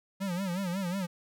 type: tone with vibrato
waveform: square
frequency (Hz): 185.1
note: F#3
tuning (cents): +1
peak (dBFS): -31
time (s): 0.2-1.07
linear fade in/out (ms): 20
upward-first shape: sine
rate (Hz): 5.5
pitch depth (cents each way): 130
effects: none